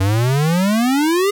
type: exponential sweep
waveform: square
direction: up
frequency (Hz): 93 to 415.3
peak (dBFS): -14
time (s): 0-1.31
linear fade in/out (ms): 10
effects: none